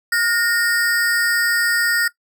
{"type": "ring-modulated tone", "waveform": "square", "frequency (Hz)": 1637, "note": "G#6", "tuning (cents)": -25, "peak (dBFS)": -13, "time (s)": [0.12, 2.08], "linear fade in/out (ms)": 5, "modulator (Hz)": 210, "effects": ["noise-tail reverb RT60 0.1 s tail -18 dB re dry"]}